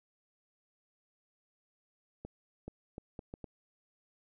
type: accelerating click train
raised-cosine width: 2 ms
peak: -29 dBFS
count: 6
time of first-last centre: 2.25-3.442 s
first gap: 430 ms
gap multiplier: 0.7
effects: none